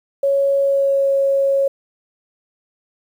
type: tone with pitch glide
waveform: sine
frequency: 554.4 to 549.6 Hz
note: C#5 to C#5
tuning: 0 to -15 cents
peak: -13 dBFS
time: 0.23-1.68 s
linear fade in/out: 5 ms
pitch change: -15 cents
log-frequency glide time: 0.59-1.08 s
effects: 8-bit